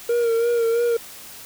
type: tone with vibrato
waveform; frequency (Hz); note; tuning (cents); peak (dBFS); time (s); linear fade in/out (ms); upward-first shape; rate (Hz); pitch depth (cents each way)
triangle; 466.5; A#4; +1; -15; 0.09-0.97; 5; sine; 3; 40
effects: white hiss -40 dBFS RMS until 1.45 s